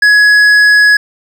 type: tone with hard clipping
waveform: triangle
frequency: 1680 Hz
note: G#6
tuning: 19 cents sharp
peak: -5 dBFS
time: 0.02-0.97 s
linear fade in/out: 5 ms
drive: 10 dB
effects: none